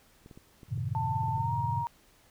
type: clicks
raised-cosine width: 3 ms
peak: -36 dBFS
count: 8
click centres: 0.261 / 0.312 / 0.375 / 0.632 / 0.777 / 1.235 / 1.284 / 1.378 s
type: chord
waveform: sine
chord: F# diminished seventh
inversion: none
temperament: equal with one note detuned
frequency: 93.52 / 110 / 130.81 / 155.56 Hz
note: F#2 / A2 / C3 / Eb3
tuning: +19 / 0 / 0 / 0 cents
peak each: -38 / -34 / -34 / -39 dBFS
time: 0.68-1.85 s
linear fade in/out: 50 ms
type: tone with pitch glide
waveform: sine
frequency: 890 to 940.7 Hz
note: A5 to A#5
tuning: +20 to +15 cents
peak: -30 dBFS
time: 0.95-1.87 s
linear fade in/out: 0 ms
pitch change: +95 cents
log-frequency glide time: 1.34-1.53 s
effects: pink hiss -62 dBFS RMS until 2.3 s